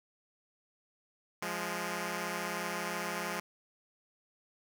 5% pulse tone pair together, 174.61 / 207.6 Hz, F3 / G#3, 0 / 0 cents, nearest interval minor third, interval 300 cents, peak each -26 dBFS, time 1.42-3.4 s, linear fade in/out 5 ms, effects none

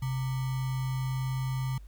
sine tone with sample-and-hold, 130.81 Hz, C3, in tune, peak -28 dBFS, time 0.02-1.78 s, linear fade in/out 5 ms, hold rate 1050 Hz, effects added 50 Hz sine -44 dBFS peak until 1.87 s + pink hiss -66 dBFS RMS until 1.87 s

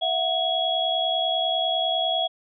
sine tone cluster, 663 / 733 / 3330 Hz, E5 / F#5 / G#7, +10 / -16 / +4 cents, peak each -26 / -27 / -24 dBFS, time 0.01-2.28 s, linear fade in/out 20 ms, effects none

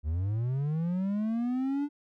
triangle linear sweep, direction up, 71.1 to 294.2 Hz, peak -25 dBFS, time 0.03-1.89 s, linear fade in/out 50 ms, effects none

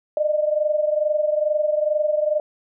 sine tone pair together, 600 / 622.3 Hz, D5 / D#5, +37 / 0 cents, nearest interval minor second, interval 63 cents, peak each -19 / -23 dBFS, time 0.17-2.4 s, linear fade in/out 2 ms, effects none

